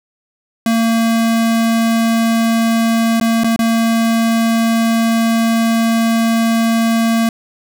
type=tone with dropouts; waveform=square; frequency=227.8 Hz; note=A#3; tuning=40 cents flat; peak=-12 dBFS; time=0.66-7.29 s; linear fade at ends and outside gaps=2 ms; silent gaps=3.2-3.211 / 3.436-3.443 / 3.562-3.591 s; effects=none